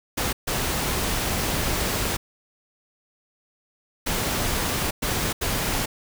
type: noise bursts at uneven times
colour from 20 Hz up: pink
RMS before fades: -25 dBFS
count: 5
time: 0.17-0.33 / 0.47-2.17 / 4.06-4.91 / 5.02-5.33 / 5.41-5.86 s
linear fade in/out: 10 ms
effects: none